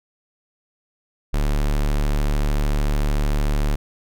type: tone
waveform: square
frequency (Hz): 36.71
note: D1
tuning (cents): 0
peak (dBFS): -18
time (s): 1.33-3.76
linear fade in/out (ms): 10
effects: none